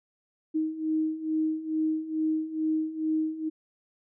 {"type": "beating tone pair", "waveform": "sine", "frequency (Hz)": [312.7, 315], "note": ["D#4", "D#4"], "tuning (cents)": [9, 21], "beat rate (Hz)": 2.3, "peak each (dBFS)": [-31, -27], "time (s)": [0.54, 3.5], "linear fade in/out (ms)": 20, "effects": []}